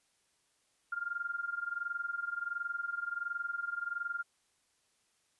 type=tone with amplitude modulation; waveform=sine; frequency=1400 Hz; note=F6; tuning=4 cents sharp; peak=-31 dBFS; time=0.92-4.23 s; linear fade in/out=5 ms; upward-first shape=sine; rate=21.4 Hz; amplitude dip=85%; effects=white hiss -74 dBFS RMS until 5.39 s + resampled to 24000 Hz